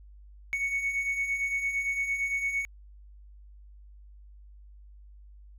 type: beating tone pair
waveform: triangle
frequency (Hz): 2214 / 2222.8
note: C#7 / C#7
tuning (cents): -3 / +4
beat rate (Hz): 8.8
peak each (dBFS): -33 / -26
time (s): 0.53-2.65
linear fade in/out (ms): 0
effects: tanh soft clip ceiling -19 dBFS + added 50 Hz sine -48 dBFS peak until 5.58 s